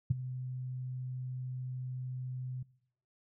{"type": "tone with ADSR envelope", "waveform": "sine", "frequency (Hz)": 127.6, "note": "C3", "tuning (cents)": -43, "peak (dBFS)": -21, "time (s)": [0.1, 2.63], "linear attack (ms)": 10, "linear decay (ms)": 15, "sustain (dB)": -16, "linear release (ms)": 7, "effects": ["noise-tail reverb RT60 0.7 s tail -22 dB re dry"]}